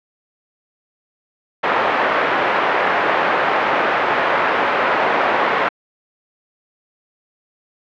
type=band-pass noise; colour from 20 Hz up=pink; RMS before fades=-17 dBFS; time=1.63-5.69 s; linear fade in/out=10 ms; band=590 to 1900 Hz; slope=12 dB/octave; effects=low-pass 3000 Hz 12 dB/octave